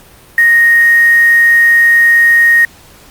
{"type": "tone with quantisation", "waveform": "sine", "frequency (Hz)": 1864.7, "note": "A#6", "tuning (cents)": 0, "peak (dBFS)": -4, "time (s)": [0.38, 2.65], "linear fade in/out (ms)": 2, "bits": 4, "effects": ["pink hiss -40 dBFS RMS until 3.1 s", "Opus 48 kbps"]}